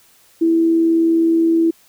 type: tone with amplitude modulation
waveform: sine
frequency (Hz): 329.6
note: E4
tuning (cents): 0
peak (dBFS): -10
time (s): 0.41-1.71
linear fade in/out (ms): 10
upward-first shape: sine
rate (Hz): 79.2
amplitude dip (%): 25
effects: white hiss -52 dBFS RMS until 1.88 s